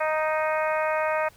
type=harmonic tone; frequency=311.2 Hz; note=D#4; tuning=in tune; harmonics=2 / 3 / 4 / 5 / 6 / 7 / 8; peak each=-25 / -29 / -31 / -33 / -35 / -36 / -37 dBFS; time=0-1.29 s; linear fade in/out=10 ms; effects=pink hiss -55 dBFS RMS until 1.36 s